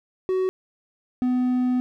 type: tone pair in turn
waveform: triangle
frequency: 374.1 / 250.8 Hz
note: F#4 / B3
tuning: +19 / +27 cents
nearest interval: perfect fifth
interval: 692 cents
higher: first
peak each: -18 / -17 dBFS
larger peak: second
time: 0.29-0.49 / 1.22-1.8 s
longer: second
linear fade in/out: 0 ms
effects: none